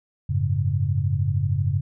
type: chord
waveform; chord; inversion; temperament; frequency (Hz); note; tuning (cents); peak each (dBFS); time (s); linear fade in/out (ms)
sine; F# suspended second; none; equal with one note detuned; 92.5 / 105.46 / 138.59; F#2 / G#2 / C#3; 0 / +27 / 0; -24; 0.29-1.81; 10
effects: none